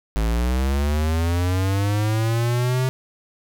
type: linear sweep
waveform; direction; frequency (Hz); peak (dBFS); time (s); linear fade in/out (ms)
square; up; 52.6 to 130.81; -19; 0.16-2.89; 0
effects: none